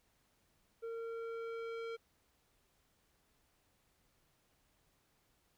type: tone with low-pass filter sweep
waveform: square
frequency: 458 Hz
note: A#4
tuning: 31 cents flat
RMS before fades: -43 dBFS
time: 0.82-1.97 s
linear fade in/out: 20 ms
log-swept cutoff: 960 to 3100 Hz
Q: 1
effects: pink hiss -75 dBFS RMS until 5.57 s